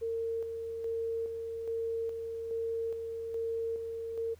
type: tone with tremolo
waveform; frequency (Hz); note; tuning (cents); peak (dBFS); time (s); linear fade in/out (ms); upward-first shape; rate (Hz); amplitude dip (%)
sine; 456.4; A#4; -37; -31; 0.01-4.35; 20; square; 1.2; 40
effects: added 82 Hz sine -56 dBFS peak until 4.39 s + pink hiss -65 dBFS RMS until 4.39 s